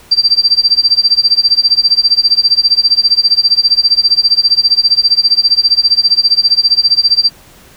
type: tone with tremolo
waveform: sine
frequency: 4699 Hz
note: D8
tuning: in tune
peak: -3 dBFS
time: 0.11-7.3 s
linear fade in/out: 10 ms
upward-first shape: sine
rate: 15 Hz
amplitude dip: 95%
effects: pink hiss -41 dBFS RMS until 7.76 s